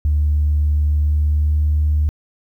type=tone with pitch glide; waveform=sine; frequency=74.4 to 75.31 Hz; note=D2 to D2; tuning=+23 to +44 cents; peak=-12 dBFS; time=0.05-2.09 s; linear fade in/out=0 ms; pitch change=+21 cents; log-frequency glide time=0.9-1.58 s; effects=tanh soft clip ceiling -9 dBFS + 9-bit